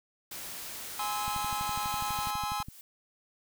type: noise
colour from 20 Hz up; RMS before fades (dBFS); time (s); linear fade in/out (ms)
white; -41; 0.31-2.31; 5
type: chord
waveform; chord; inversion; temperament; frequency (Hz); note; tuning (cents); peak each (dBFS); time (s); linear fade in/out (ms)
45% pulse; Ab augmented; none; just; 830.6 / 1038.3 / 1297.8; Ab5 / C6 / E6; 0 / -14 / -27; -34 / -37 / -37; 0.99-2.63; 5
type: click train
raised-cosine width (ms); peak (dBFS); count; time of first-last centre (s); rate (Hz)
5; -29; 18; 1.28-2.685; 12.1
type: noise with exponential growth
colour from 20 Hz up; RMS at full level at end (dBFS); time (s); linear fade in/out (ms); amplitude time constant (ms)
blue; -49; 2.12-2.81; 1; 150
effects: none